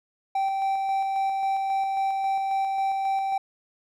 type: tone with tremolo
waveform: triangle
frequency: 778 Hz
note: G5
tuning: 13 cents flat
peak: -20 dBFS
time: 0.35-3.38 s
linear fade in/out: 5 ms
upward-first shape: square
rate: 3.7 Hz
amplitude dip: 25%
effects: none